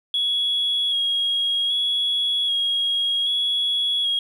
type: tone with vibrato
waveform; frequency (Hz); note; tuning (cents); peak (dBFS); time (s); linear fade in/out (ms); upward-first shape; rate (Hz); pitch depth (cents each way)
sine; 3322; G#7; 0; -18; 0.14-4.19; 2; square; 0.64; 19
effects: tanh soft clip ceiling -15 dBFS + 9-bit